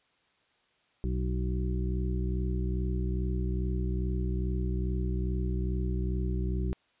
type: harmonic tone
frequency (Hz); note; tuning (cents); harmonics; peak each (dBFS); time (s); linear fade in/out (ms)
62.4; B1; +19; 1 / 2 / 3 / 5 / 6; -29 / -35 / -36 / -41 / -40; 1.04-6.73; 0
effects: white hiss -69 dBFS RMS until 7 s + resampled to 8000 Hz